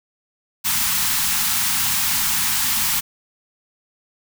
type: band-stop noise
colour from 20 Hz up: white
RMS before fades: -20 dBFS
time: 0.64-3.01 s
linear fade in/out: 20 ms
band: 260 to 790 Hz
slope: 96 dB/octave
effects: none